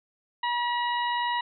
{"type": "harmonic tone", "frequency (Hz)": 962, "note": "B5", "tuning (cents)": -46, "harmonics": [1, 2, 3, 4], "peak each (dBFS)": [-26, -32, -36, -38], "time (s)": [0.43, 1.41], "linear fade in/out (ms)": 5, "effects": []}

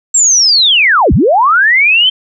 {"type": "linear two-way sweep", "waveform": "sine", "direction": "down then up", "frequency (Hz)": [7630, 43.82, 3146], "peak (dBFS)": -5, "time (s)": [0.14, 2.1], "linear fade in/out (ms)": 10, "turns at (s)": 1.13, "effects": []}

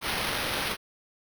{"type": "noise with sample-and-hold", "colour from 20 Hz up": "white", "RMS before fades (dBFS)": -30, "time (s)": [0.01, 0.77], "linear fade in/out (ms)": 50, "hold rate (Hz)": 7350, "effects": []}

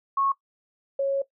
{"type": "tone pair in turn", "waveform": "sine", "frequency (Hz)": [1097, 550.2], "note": ["C#6", "C#5"], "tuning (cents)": [-18, -13], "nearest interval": "octave", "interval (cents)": 1195, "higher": "first", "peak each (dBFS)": -21, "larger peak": "neither", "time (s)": [[0.17, 0.32], [0.99, 1.22]], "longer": "second", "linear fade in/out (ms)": 5, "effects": ["noise-tail reverb RT60 0.1 s tail -17 dB re dry"]}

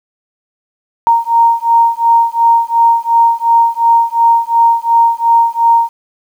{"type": "beating tone pair", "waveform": "sine", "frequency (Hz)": [926, 928.8], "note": ["A#5", "A#5"], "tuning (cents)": [-12, -7], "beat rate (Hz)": 2.8, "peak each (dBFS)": -10, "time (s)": [1.07, 5.89], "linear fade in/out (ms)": 0, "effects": ["7-bit"]}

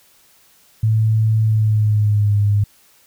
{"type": "tone with pitch glide", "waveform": "sine", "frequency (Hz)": [110, 102.63], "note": ["A2", "G#2"], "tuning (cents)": [0, -20], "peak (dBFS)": -12, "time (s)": [0.83, 2.64], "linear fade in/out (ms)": 5, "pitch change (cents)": -120, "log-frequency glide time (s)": [1.42, 2.37], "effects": ["white hiss -53 dBFS RMS until 3.06 s"]}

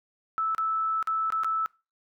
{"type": "tone with dropouts", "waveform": "sine", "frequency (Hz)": 1312, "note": "E6", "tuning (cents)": -9, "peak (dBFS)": -24, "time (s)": [0.38, 1.66], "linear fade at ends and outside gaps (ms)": 0, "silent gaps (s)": [[0.548, 0.581], [1.027, 1.073], [1.303, 1.323], [1.435, 1.445]], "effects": ["noise-tail reverb RT60 0.3 s tail -23 dB re dry"]}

